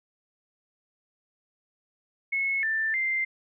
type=tone with pitch steps; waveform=sine; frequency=2187 / 1776 / 2089 Hz; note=C#7 / A6 / C7; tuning=-24 / +16 / -3 cents; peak=-24 dBFS; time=2.32-3.25 s; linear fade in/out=10 ms; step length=310 ms; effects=none